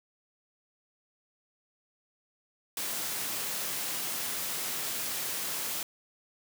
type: high-pass noise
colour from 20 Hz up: white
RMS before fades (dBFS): -34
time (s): 2.77-5.83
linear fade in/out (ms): 2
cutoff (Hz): 110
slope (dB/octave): 48
effects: none